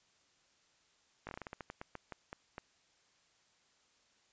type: slowing click train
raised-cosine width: 0.5 ms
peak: -28 dBFS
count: 15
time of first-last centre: 1.27-2.581 s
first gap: 19 ms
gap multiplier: 1.22
effects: white hiss -71 dBFS RMS until 4.32 s + resampled to 16000 Hz